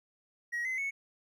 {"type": "tone with pitch steps", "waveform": "triangle", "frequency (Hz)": [1900, 2048, 2208], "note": ["A#6", "C7", "C#7"], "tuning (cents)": [33, -38, -7], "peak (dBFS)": -29, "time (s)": [0.52, 0.91], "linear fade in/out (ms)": 20, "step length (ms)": 130, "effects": ["tanh soft clip ceiling -26 dBFS"]}